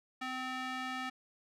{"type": "tone with band-pass filter", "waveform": "square", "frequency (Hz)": 257.7, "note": "C4", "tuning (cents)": -26, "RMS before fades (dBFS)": -39, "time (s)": [0.21, 1.1], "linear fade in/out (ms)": 10, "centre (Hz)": 1800, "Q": 1, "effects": []}